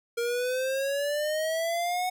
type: exponential sweep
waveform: square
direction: up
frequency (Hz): 466.2 to 740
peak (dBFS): -27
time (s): 0.17-2.1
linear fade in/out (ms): 10
effects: none